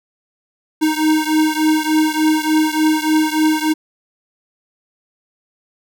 square beating tone pair, 310.1 / 313.5 Hz, D#4 / D#4, -6 / +13 cents, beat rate 3.4 Hz, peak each -16 / -18 dBFS, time 0.81-3.74 s, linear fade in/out 20 ms, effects none

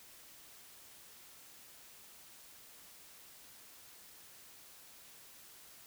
silence, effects white hiss -57 dBFS RMS until 5.86 s

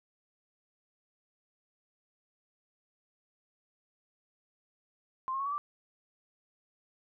sine tone with pitch steps, 1046.5 / 1076.5 / 1107.4 / 1139.2 / 1171.9 Hz, C6 / C6 / C#6 / C#6 / D6, 0 / +49 / -2 / +47 / -4 cents, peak -31 dBFS, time 5.28-5.58 s, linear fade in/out 0 ms, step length 60 ms, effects none

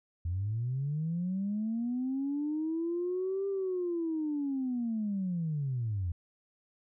sine linear two-way sweep, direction up then down, 82.41 to 397 to 82.41 Hz, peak -29 dBFS, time 0.25-6.12 s, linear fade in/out 5 ms, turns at 3.48 s, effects tanh soft clip ceiling -25 dBFS

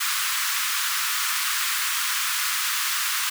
pink high-pass noise, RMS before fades -25 dBFS, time 0-3.3 s, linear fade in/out 10 ms, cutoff 1100 Hz, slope 48 dB/octave, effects none

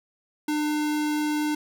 square tone, 300.7 Hz, D4, 41 cents sharp, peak -24 dBFS, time 0.48-1.55 s, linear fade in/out 5 ms, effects none

